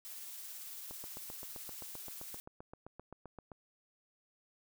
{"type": "noise with tremolo", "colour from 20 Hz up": "blue", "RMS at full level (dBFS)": -46, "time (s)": [0.05, 2.4], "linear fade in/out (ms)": 0, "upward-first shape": "triangle", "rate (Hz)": 18, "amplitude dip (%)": 25}
{"type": "click train", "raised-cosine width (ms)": 1, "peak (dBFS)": -34, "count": 21, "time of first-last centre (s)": [0.91, 3.518], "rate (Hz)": 7.67}
{"effects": []}